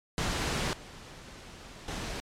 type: noise with level steps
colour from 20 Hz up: pink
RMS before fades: -30 / -47 / -36 dBFS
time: 0.18-2.2 s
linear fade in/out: 0 ms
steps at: 0.73 / 1.88 s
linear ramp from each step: 2 ms
effects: low-pass 7000 Hz 12 dB/octave + MP3 96 kbps